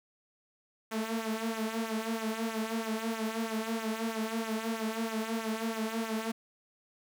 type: tone with flanger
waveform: sawtooth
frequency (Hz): 223.2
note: A3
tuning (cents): +25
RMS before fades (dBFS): -34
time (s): 0.91-6.32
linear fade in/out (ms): 10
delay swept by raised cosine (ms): 0.2 to 4.3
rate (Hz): 3.1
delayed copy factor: -0.75
effects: 11-bit